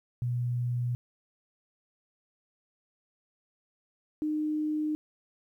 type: tone pair in turn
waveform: sine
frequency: 122 / 305.4 Hz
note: B2 / D#4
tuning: -21 / -32 cents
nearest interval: octave + major third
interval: 1589 cents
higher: second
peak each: -27 dBFS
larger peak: neither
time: 0.22-0.95 / 4.22-4.95 s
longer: neither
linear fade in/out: 0 ms
effects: 11-bit

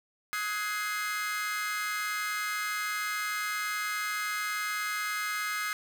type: chord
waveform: 40% pulse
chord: Ab dominant seventh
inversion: second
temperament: equal with one note detuned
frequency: 1263.3 / 1480 / 1661.2 / 2093 Hz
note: Eb6 / Gb6 / Ab6 / C7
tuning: +26 / 0 / 0 / 0 cents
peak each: -34 / -39 / -36 / -34 dBFS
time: 0.33-5.73 s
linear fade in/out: 0 ms
effects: none

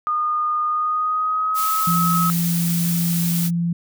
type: tone with pitch glide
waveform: sine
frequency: 1223 to 1283.1 Hz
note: D#6 to E6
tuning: -30 to -47 cents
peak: -18 dBFS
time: 0.07-2.3 s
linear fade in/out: 0 ms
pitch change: +83 cents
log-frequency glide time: 0.65-1.74 s
type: noise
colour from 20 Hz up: blue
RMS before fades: -26 dBFS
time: 1.54-3.51 s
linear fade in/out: 50 ms
type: tone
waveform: sine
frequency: 170.7 Hz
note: F3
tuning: 39 cents flat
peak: -18 dBFS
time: 1.87-3.73 s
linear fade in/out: 5 ms
effects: none

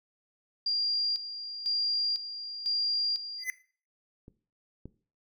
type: tone with tremolo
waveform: sine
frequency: 4782 Hz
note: D8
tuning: 30 cents sharp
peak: -26 dBFS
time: 0.66-3.44 s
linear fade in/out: 5 ms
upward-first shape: square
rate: 1 Hz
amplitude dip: 70%
type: tone with exponential growth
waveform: square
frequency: 2028 Hz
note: B6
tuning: 45 cents sharp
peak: -26 dBFS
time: 3.38-3.5 s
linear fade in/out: 1 ms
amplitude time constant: 24 ms
type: clicks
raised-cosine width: 3 ms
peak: -35 / -29 dBFS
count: 2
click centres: 4.281 / 4.856 s
effects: noise-tail reverb RT60 0.4 s tail -17 dB re dry

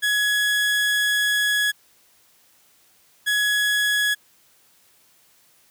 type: tone pair in turn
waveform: 30% pulse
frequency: 1679 / 1679 Hz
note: G#6 / G#6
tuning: +18 / +18 cents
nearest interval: unison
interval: 0 cents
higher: neither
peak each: -16 dBFS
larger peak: neither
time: 0.02-1.72 / 3.26-4.15 s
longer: first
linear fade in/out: 20 ms
effects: white hiss -58 dBFS RMS until 5.7 s + high-pass 60 Hz 12 dB/octave

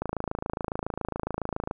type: click train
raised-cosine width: 1 ms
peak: -15 dBFS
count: 47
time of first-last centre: 0.02-1.711 s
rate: 27.2 Hz
effects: none

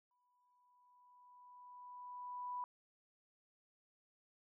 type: tone with exponential growth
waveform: sine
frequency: 987.8 Hz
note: B5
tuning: in tune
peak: -39 dBFS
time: 0.11-2.64 s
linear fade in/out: 1 ms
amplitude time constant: 550 ms
effects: none

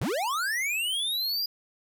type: linear sweep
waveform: square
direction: up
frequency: 75.8 to 4900 Hz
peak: -27 dBFS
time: 0.01-1.46 s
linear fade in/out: 5 ms
effects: none

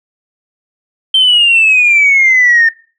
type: exponential sweep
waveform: sine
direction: down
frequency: 3136 to 1807 Hz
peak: -4 dBFS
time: 1.14-2.69 s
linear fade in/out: 5 ms
effects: noise-tail reverb RT60 0.4 s tail -21 dB re dry + tanh soft clip ceiling -1 dBFS

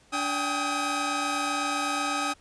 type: tone cluster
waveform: sawtooth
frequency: 289.6 / 778 / 806 / 1264 Hz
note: D4 / G5 / G5 / D#6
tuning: -24 / -13 / +48 / +27 cents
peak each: -29 / -31 / -30 / -25 dBFS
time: 0.12-2.34 s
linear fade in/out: 20 ms
effects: pink hiss -59 dBFS RMS until 2.4 s + resampled to 22050 Hz

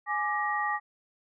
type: tone cluster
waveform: sine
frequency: 835 / 1180 / 1894 Hz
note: G#5 / D6 / A#6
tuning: +9 / +8 / +27 cents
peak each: -31 dBFS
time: 0.06-0.8 s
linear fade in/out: 50 ms
effects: none

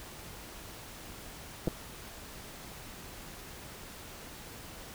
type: clicks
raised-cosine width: 2 ms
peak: -17 dBFS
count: 2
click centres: 1.674 / 1.68 s
effects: pink hiss -47 dBFS RMS until 4.94 s

